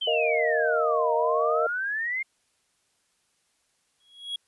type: exponential two-way sweep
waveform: sine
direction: down then up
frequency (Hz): 3188 to 914 to 2149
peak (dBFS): -26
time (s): 0.01-2.23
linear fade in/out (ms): 10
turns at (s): 1.14
type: chord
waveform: sine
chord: Bb suspended fourth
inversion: none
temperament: equal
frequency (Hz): 466.2 / 622.3 / 698.5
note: Bb4 / Eb5 / F5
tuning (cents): 0 / 0 / 0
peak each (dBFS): -26 / -25 / -30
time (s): 0.07-1.67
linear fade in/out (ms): 5
type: tone with exponential growth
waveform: triangle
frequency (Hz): 3320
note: G#7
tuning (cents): -1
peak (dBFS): -25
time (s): 4-4.36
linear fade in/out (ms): 5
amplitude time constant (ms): 77
effects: white hiss -70 dBFS RMS until 4.47 s + resampled to 24000 Hz